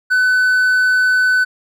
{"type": "tone", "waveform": "triangle", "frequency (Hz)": 1505, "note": "F#6", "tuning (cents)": 29, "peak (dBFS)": -9, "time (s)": [0.1, 1.45], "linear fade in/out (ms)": 20, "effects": []}